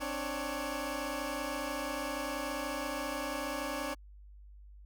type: tone cluster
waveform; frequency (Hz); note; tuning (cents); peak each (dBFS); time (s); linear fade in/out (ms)
15% pulse; 265.9 / 296.3 / 558; C4 / D4 / C#5; +28 / +15 / +11; -34 / -32 / -33; 0-3.95; 20
effects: added 50 Hz sine -50 dBFS peak until 4.85 s